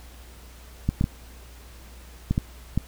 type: clicks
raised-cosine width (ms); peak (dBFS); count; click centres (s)
5; -9; 6; 0.89 / 1.011 / 1.041 / 2.31 / 2.379 / 2.776
effects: added 60 Hz sine -44 dBFS peak until 2.87 s + pink hiss -50 dBFS RMS until 2.87 s